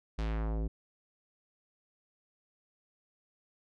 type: tone with low-pass filter sweep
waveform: square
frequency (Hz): 54.6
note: A1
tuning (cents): -13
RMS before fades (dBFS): -33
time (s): 0.18-0.68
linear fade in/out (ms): 10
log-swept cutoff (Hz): 5400 to 340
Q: 1.1
effects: none